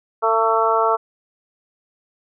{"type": "harmonic tone with a mistuned harmonic", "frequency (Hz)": 224.6, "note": "A3", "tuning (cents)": 36, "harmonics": [2, 3, 4, 5, 6], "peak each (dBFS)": [-21, -21, -21, -21, -21], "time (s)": [0.22, 0.97], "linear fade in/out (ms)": 20, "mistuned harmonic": 6, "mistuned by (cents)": -19, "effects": []}